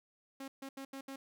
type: tone bursts at uneven times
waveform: sawtooth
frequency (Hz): 271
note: C#4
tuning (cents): -39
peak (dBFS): -39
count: 5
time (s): 0.4-0.48 / 0.62-0.69 / 0.77-0.85 / 0.93-1.01 / 1.08-1.16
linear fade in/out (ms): 5
effects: none